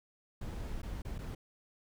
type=noise with dropouts; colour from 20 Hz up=brown; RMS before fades=-40 dBFS; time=0.41-1.35 s; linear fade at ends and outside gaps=5 ms; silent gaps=0.819-0.83 / 1.02-1.049 / 1.182-1.188 s; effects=none